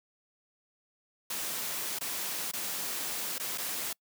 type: noise with dropouts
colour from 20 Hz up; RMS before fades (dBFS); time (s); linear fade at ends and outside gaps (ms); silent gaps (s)
white; -35; 1.3-3.93; 5; 1.988-2.009 / 2.515-2.534 / 3.383-3.397 / 3.577-3.581
effects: noise-tail reverb RT60 0.1 s tail -26 dB re dry + high-pass 150 Hz 12 dB/octave